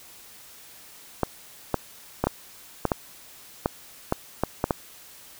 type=clicks; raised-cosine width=1 ms; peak=-7 dBFS; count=11; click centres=1.233 / 1.743 / 2.24 / 2.27 / 2.853 / 2.918 / 3.659 / 4.124 / 4.436 / 4.641 / 4.708 s; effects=white hiss -48 dBFS RMS until 5.39 s